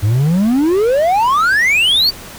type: exponential sweep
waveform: triangle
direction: up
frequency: 97.3 to 4699 Hz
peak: -8 dBFS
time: 0.02-2.11 s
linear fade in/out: 20 ms
effects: pink hiss -33 dBFS RMS until 2.38 s